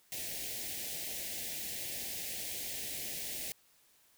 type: band-stop noise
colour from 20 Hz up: white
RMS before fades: -40 dBFS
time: 0.12-3.52 s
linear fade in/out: 0 ms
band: 770 to 1800 Hz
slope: 48 dB/octave
effects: white hiss -67 dBFS RMS until 4.17 s